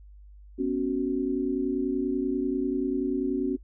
sine chord, B suspended second, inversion none, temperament equal with one note detuned, 246.9 / 277.2 / 371.1 Hz, B3 / C#4 / F#4, 0 / 0 / +5 cents, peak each -31 / -27 / -29 dBFS, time 0.58-3.57 s, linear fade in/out 20 ms, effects noise-tail reverb RT60 0.1 s tail -21 dB re dry + added 50 Hz sine -46 dBFS peak until 3.63 s

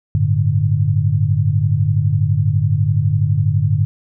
sine chord, G suspended second, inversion none, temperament equal, 98 / 110 / 146.83 Hz, G2 / A2 / D3, 0 / 0 / 0 cents, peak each -17 dBFS, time 0.15-3.85 s, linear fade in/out 0 ms, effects none

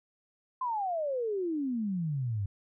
sine exponential sweep, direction down, 1046.5 to 95.2 Hz, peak -29 dBFS, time 0.61-2.46 s, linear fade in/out 5 ms, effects none

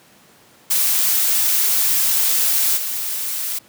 blue noise with level steps, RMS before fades -17 / -24 dBFS, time 0.7-3.59 s, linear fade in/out 10 ms, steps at 2.76 s, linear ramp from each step 20 ms, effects pink hiss -50 dBFS RMS until 3.68 s + high-pass 150 Hz 12 dB/octave

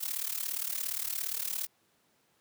blue noise with amplitude modulation, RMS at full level -31 dBFS, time 0-1.67 s, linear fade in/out 20 ms, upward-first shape sine, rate 37.3 Hz, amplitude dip 85%, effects pink hiss -70 dBFS RMS until 2.4 s + high-pass 150 Hz 12 dB/octave

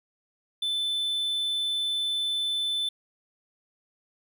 triangle tone, 3520 Hz, A7, in tune, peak -24 dBFS, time 0.62-2.89 s, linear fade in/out 5 ms, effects none

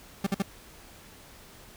40% pulse tone bursts, 196 Hz, G3, in tune, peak -23 dBFS, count 3, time 0.24-0.423 s, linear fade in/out 5 ms, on 27 ms, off 51 ms, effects pink hiss -51 dBFS RMS until 1.76 s

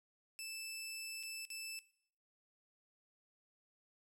15% pulse tone with dropouts, 2637 Hz, E7, in tune, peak -37 dBFS, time 0.39-1.79 s, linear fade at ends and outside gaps 0 ms, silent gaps 1.229-1.234 / 1.452-1.502 s, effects noise-tail reverb RT60 0.6 s tail -18 dB re dry

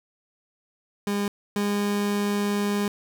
30% pulse tone pair in turn, 203.1 / 204.3 Hz, G#3 / G#3, -38 / -28 cents, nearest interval unison, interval 10 cents, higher second, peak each -21 / -20 dBFS, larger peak second, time 1.07-1.28 / 1.56-2.88 s, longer second, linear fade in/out 2 ms, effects none

